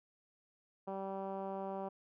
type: tone with low-pass filter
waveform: 10% pulse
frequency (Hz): 193.8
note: G3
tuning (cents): -20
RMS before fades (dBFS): -41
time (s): 0.87-1.89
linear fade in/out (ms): 10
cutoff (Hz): 800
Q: 1.5
effects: none